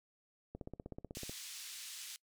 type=click train; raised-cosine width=2 ms; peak=-31 dBFS; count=13; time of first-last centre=0.55-1.295 s; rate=16.1 Hz
type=band-pass noise; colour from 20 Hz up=white; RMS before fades=-48 dBFS; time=1.15-2.16 s; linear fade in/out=0 ms; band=2500 to 8100 Hz; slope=12 dB/octave
effects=noise-tail reverb RT60 0.1 s tail -23 dB re dry